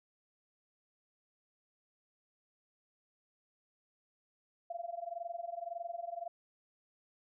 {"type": "tone with amplitude modulation", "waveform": "sine", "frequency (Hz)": 686, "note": "F5", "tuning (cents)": -31, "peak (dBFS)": -35, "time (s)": [4.7, 6.28], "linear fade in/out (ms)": 5, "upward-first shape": "sine", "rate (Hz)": 21.8, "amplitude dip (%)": 90, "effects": []}